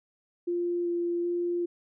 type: tone with vibrato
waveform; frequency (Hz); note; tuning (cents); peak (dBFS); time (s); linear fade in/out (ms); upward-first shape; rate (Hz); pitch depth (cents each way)
sine; 347; F4; -11; -26; 0.47-1.66; 10; square; 1.3; 8
effects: none